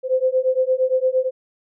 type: beating tone pair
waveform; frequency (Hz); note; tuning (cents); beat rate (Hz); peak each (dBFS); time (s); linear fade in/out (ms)
sine; 512 / 520.7; C5 / C5; -38 / -8; 8.7; -19; 0.03-1.31; 50
effects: none